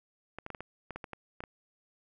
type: clicks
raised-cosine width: 0.5 ms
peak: -25 dBFS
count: 11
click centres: 0.386 / 0.464 / 0.503 / 0.548 / 0.606 / 0.907 / 0.96 / 1.042 / 1.133 / 1.405 / 1.438 s
effects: none